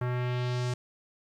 square tone with low-pass filter sweep, 124 Hz, B2, 7 cents sharp, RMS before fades -30 dBFS, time 0.01-0.74 s, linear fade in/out 5 ms, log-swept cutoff 1500 to 7400 Hz, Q 1.4, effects 10-bit

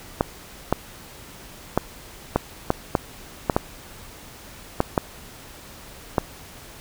clicks, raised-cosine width 1 ms, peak -3 dBFS, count 11, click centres 0.209 / 0.726 / 1.776 / 2.36 / 2.704 / 2.952 / 3.498 / 3.565 / 4.804 / 4.978 / 6.182 s, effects pink hiss -43 dBFS RMS until 6.8 s

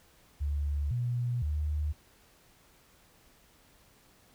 sine tone with pitch steps, 72.3 / 121.5 / 75.2 Hz, D2 / B2 / D2, -27 / -28 / +42 cents, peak -28 dBFS, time 0.4-1.93 s, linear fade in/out 20 ms, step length 510 ms, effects pink hiss -62 dBFS RMS until 4.34 s

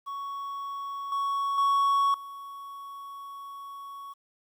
triangle tone with level steps, 1114 Hz, C#6, 8 cents sharp, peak -31 / -24 / -19 / -37 dBFS, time 0.06-4.14 s, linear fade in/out 20 ms, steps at 1.12 / 1.58 / 2.14 s, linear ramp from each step 2 ms, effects 10-bit

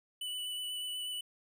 square tone with vibrato, 2975 Hz, F#7, 9 cents sharp, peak -37 dBFS, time 0.21-1.21 s, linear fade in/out 5 ms, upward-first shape sine, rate 8.2 Hz, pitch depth 14 cents each way, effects none

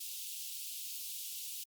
white high-pass noise, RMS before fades -43 dBFS, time 0-1.64 s, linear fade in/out 10 ms, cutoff 2700 Hz, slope 48 dB/octave, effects Opus 48 kbps

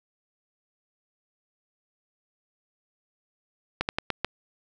slowing click train, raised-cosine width 0.3 ms, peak -9 dBFS, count 5, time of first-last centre 3.81-4.246 s, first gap 79 ms, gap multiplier 1.22, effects none

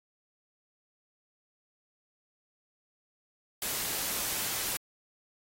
white noise, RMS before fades -33 dBFS, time 3.62-4.77 s, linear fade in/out 2 ms, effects AAC 48 kbps

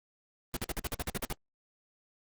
pink noise bursts, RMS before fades -33 dBFS, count 11, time 0.54-1.326 s, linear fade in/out 0 ms, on 26 ms, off 50 ms, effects Opus 24 kbps

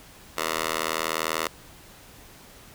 10% pulse tone with high-pass filter, 80.2 Hz, E2, 47 cents flat, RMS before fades -28 dBFS, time 0.37-1.48 s, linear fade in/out 10 ms, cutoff 740 Hz, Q 0.79, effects pink hiss -49 dBFS RMS until 2.74 s

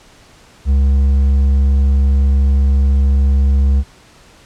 triangle tone with hard clipping, 68.6 Hz, C#2, 17 cents flat, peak -10 dBFS, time 0.65-3.84 s, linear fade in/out 50 ms, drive 7 dB, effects pink hiss -45 dBFS RMS until 4.45 s + low-pass 8000 Hz 12 dB/octave

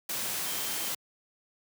sine tone in noise, 3136 Hz, G7, in tune, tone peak -44 dBFS, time 0.45-0.9 s, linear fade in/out 5 ms, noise white, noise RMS -33 dBFS, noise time 0.09-0.95 s, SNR -14 dB, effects high-pass 100 Hz 12 dB/octave

